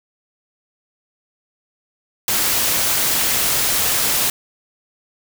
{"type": "noise", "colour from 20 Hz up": "white", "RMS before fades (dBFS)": -18, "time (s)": [2.28, 4.3], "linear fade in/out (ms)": 2, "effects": []}